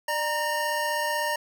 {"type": "tone cluster", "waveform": "square", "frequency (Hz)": [598, 936, 1830], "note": ["D5", "A#5", "A#6"], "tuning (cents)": [31, 7, -32], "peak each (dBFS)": [-31, -29, -31], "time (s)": [0.08, 1.36], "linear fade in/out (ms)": 5, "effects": []}